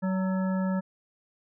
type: harmonic tone with a mistuned harmonic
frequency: 188.7 Hz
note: F#3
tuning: 34 cents sharp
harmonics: 1 / 3 / 5 / 7 / 9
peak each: -25 / -35 / -39 / -42 / -44 dBFS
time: 0.02-0.81 s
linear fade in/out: 20 ms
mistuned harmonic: 5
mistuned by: -48 cents
effects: none